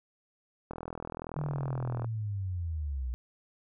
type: click train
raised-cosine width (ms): 1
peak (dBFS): -24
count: 56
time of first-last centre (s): 0.71-2.045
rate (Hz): 41.2
type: linear sweep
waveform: sine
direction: down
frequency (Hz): 151.3 to 59.1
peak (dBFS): -31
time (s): 1.36-3.14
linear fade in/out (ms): 0
effects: none